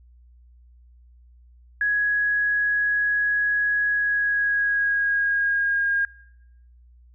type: tone with pitch glide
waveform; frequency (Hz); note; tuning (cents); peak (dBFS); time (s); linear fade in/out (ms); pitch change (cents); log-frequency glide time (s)
sine; 1669 to 1622.4; G#6 to G#6; +8 to -41; -19; 1.81-6.05; 2; -49; 3.88-5.92
effects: noise-tail reverb RT60 1.0 s tail -25 dB re dry + added 60 Hz sine -49 dBFS peak until 7.14 s